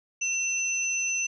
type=tone pair together; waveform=sine; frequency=2704 / 6078 Hz; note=E7 / F#8; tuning=+43 / +46 cents; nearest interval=octave + major second; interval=1403 cents; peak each=-28 dBFS; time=0.21-1.27 s; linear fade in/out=10 ms; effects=none